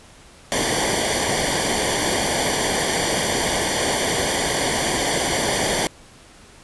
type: noise with comb filter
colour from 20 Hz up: pink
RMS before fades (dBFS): -21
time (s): 0.52-5.87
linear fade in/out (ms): 0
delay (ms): 0.76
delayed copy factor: -0.8
effects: pink hiss -47 dBFS RMS until 6.63 s + resampled to 24000 Hz